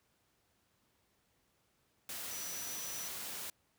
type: tone in noise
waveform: sine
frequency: 5900 Hz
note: F#8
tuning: 6 cents flat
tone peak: -44 dBFS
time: 2.31-3.08 s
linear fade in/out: 2 ms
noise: white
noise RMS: -43 dBFS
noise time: 2.09-3.5 s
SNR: -4 dB
effects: pink hiss -75 dBFS RMS until 3.78 s + high-pass 60 Hz 12 dB/octave